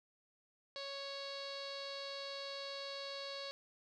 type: tone with low-pass filter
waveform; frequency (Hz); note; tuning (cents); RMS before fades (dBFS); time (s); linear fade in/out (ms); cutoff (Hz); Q
sawtooth; 554.4; C#5; 0; -45; 0.76-3.51; 0; 4300; 7.7
effects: none